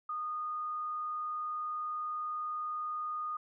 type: tone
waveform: sine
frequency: 1230 Hz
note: D#6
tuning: 20 cents flat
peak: -34 dBFS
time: 0.09-3.37 s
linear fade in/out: 5 ms
effects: none